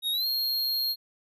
square tone with pitch glide, 3757 to 4242 Hz, A#7 to C8, +13 to +23 cents, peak -26 dBFS, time 0.02-0.96 s, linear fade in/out 50 ms, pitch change +210 cents, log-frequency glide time 0.12-0.26 s, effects none

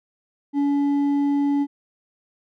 sine tone with hard clipping, 284.2 Hz, C#4, 43 cents sharp, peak -19 dBFS, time 0.53-1.67 s, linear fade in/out 50 ms, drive 4 dB, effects none

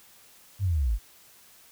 sine linear sweep, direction down, 103.7 to 44.08 Hz, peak -22 dBFS, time 0.59-0.99 s, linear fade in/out 50 ms, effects white hiss -55 dBFS RMS until 1.71 s

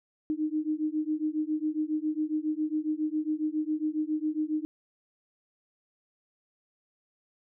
sine beating tone pair, 304.5 / 311.8 Hz, D#4 / D#4, -37 / +4 cents, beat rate 7.3 Hz, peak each -30 dBFS, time 0.3-4.65 s, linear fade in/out 0 ms, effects none

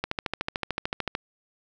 click train, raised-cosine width 0.3 ms, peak -11 dBFS, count 16, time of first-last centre 0.04-1.151 s, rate 13.5 Hz, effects none

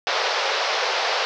pink band-pass noise, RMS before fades -23 dBFS, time 0.07-1.25 s, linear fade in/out 0 ms, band 450 to 5500 Hz, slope 48 dB/octave, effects none

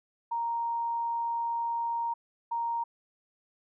sine tone pair in turn, 932.3 / 932.3 Hz, A#5 / A#5, 0 / 0 cents, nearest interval unison, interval 0 cents, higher neither, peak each -28 dBFS, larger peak neither, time 0.31-2.14 / 2.51-2.84 s, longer first, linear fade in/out 10 ms, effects none

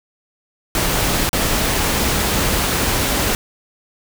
pink noise with dropouts, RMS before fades -18 dBFS, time 0.75-3.35 s, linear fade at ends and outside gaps 1 ms, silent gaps 1.292-1.33 s, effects none

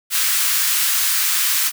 white high-pass noise, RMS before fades -18 dBFS, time 0.1-1.72 s, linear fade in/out 50 ms, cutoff 1200 Hz, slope 24 dB/octave, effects none

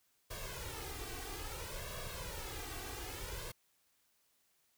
pink noise with flanger, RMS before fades -44 dBFS, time 0.3-3.52 s, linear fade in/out 10 ms, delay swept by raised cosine 1.8 to 2.59 ms, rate 0.6 Hz, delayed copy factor +0.9, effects white hiss -75 dBFS RMS until 4.77 s

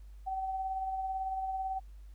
sine tone with tremolo, 764 Hz, G5, 45 cents flat, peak -31 dBFS, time 0.26-1.8 s, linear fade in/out 20 ms, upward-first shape sine, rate 18 Hz, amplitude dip 35%, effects added 50 Hz sine -47 dBFS peak until 2.14 s + pink hiss -71 dBFS RMS until 2.14 s

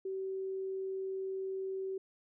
sine tone, 382.6 Hz, G4, 42 cents flat, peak -35 dBFS, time 0.05-1.98 s, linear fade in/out 5 ms, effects none

